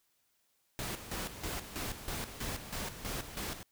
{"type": "noise with tremolo", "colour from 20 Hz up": "pink", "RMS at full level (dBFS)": -38, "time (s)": [0.79, 3.63], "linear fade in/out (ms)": 0, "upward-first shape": "square", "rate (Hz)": 3.1, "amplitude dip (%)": 65, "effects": ["white hiss -75 dBFS RMS until 3.71 s"]}